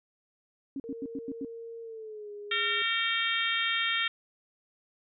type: tone bursts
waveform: sine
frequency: 274.4 Hz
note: C#4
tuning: 17 cents flat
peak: -32 dBFS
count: 6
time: 0.76-1.449 s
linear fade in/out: 2 ms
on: 39 ms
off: 91 ms
type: tone with pitch glide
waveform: sine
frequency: 460 to 412.2 Hz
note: A#4 to G#4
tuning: -23 to -13 cents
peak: -39 dBFS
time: 0.84-2.82 s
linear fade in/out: 0 ms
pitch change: -190 cents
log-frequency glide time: 1.82-2.31 s
type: harmonic tone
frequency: 457.3 Hz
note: A#4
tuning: 33 cents flat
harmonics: 3 / 4 / 5 / 6 / 7 / 8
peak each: -34 / -32 / -33 / -37 / -32 / -35 dBFS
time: 2.51-4.08 s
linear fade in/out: 5 ms
effects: none